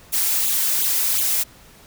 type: noise with flanger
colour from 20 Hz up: blue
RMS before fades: -20 dBFS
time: 0.12-1.44 s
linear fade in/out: 20 ms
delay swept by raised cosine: 0.27 to 4.67 ms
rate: 2.8 Hz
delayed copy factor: +0.95
effects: pink hiss -48 dBFS RMS until 1.86 s